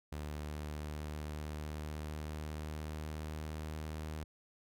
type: tone with pitch glide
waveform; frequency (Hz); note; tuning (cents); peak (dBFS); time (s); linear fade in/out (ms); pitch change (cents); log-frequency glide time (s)
sawtooth; 75 to 77.47; D2 to D#2; +37 to -7; -36; 0.12-4.24; 5; +56; 0.25-3.78
effects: none